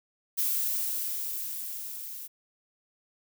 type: noise with level ramp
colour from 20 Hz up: violet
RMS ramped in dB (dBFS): -27 to -41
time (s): 0.37-2.28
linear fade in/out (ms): 20
effects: none